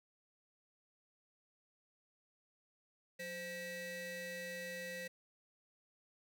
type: ring-modulated tone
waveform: 35% pulse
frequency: 701 Hz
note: F5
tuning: 6 cents sharp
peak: -38 dBFS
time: 3.19-5.08 s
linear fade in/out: 10 ms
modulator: 1220 Hz
effects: none